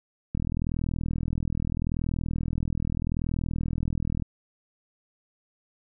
click train, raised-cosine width 5 ms, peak -16 dBFS, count 159, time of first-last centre 0.35-4.223 s, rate 40.8 Hz, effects none

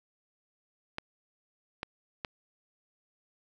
clicks, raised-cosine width 0.3 ms, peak -18 dBFS, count 3, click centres 0.984 / 1.831 / 2.248 s, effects none

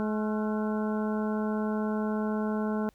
harmonic tone with a mistuned harmonic, 213.9 Hz, A3, 49 cents flat, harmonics 1 / 2 / 3 / 4 / 5 / 6 / 7, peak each -28 / -34 / -38 / -40 / -42 / -44 / -45 dBFS, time 0-2.89 s, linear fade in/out 0 ms, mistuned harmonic 6, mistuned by +91 cents, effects added 49 Hz sine -60 dBFS peak until 2.94 s + pink hiss -67 dBFS RMS until 2.94 s

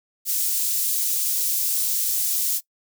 white high-pass noise, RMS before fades -23 dBFS, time 0.25-2.61 s, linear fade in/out 50 ms, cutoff 6100 Hz, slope 12 dB/octave, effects noise-tail reverb RT60 0.1 s tail -21 dB re dry

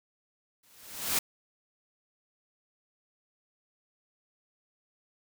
white noise with exponential growth, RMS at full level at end -25 dBFS, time 0.63-1.19 s, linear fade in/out 5 ms, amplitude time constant 120 ms, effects none

